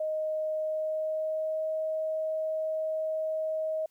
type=tone with pitch glide; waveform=sine; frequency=623 to 630.6 Hz; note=D#5 to D#5; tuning=+2 to +23 cents; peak=-28 dBFS; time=0-3.86 s; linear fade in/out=5 ms; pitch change=+21 cents; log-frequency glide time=0.57-1.72 s; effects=white hiss -72 dBFS RMS until 3.9 s